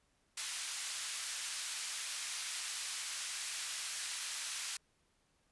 white band-pass noise, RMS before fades -41 dBFS, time 0.37-4.77 s, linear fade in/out 5 ms, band 1500 to 9700 Hz, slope 12 dB/octave, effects pink hiss -75 dBFS RMS until 5.51 s + resampled to 24000 Hz

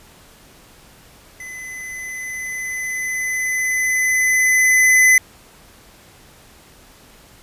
square tone with level ramp, 2021 Hz, B6, 39 cents sharp, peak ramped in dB -32 to -9 dBFS, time 1.4-5.18 s, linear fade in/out 2 ms, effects pink hiss -47 dBFS RMS until 7.42 s + resampled to 32000 Hz

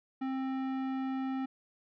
sine tone with tanh clipping, 264.4 Hz, C4, 18 cents sharp, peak -34 dBFS, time 0.21-1.46 s, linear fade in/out 10 ms, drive 16 dB, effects none

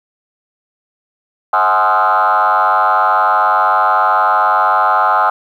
sine tone with frequency modulation, 1045 Hz, C6, 2 cents flat, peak -8 dBFS, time 1.53-5.3 s, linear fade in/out 5 ms, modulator 99 Hz, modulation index 3.6, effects tanh soft clip ceiling -4 dBFS + 8-bit

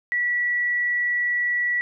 sine tone, 1945 Hz, B6, 27 cents flat, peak -20 dBFS, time 0.12-1.81 s, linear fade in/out 0 ms, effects none

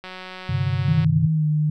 click train, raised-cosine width 0.3 ms, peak -20 dBFS, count 187, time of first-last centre 0.04-1.045 s, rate 185 Hz
sine chord, G suspended fourth, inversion none, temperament equal, 98 / 130.81 / 146.83 Hz, G2 / C3 / D3, 0 / 0 / 0 cents, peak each -24 / -23 / -25 dBFS, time 0.49-1.27 s, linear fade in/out 5 ms
sine tone with pitch glide, 158.4 to 151.95 Hz, D#3 to D#3, +31 to -41 cents, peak -17 dBFS, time 0.88-1.7 s, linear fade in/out 5 ms, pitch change -72 cents, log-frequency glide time 1.32-1.46 s
effects none

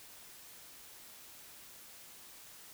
silence, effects white hiss -54 dBFS RMS until 2.73 s

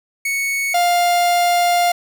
45% pulse tone pair in turn, 2217 / 701.5 Hz, C#7 / F5, 0 / +8 cents, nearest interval octave + minor sixth, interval 1992 cents, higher first, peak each -18 / -13 dBFS, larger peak second, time 0.25-0.74 / 0.74-1.92 s, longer second, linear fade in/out 5 ms, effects none

